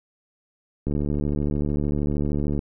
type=click train; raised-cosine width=3 ms; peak=-13 dBFS; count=127; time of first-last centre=0.87-2.591 s; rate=73.2 Hz; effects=none